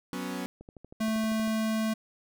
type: chord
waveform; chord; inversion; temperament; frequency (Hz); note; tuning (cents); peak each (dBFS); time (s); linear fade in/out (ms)
sawtooth; F# suspended fourth; none; equal; 185 / 246.9 / 277.2; F#3 / B3 / C#4; 0 / 0 / 0; -33; 0.13-0.46; 0
type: click train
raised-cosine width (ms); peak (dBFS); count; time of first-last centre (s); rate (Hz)
2; -33; 12; 0.61-1.476; 12.7
type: tone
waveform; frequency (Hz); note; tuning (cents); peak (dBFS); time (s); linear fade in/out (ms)
square; 220; A3; 0; -27; 1-1.94; 10
effects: none